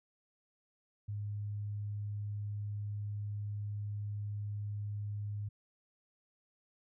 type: tone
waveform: sine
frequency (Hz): 103.4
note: G#2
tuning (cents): -7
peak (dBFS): -36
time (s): 1.08-5.49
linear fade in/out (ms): 10
effects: none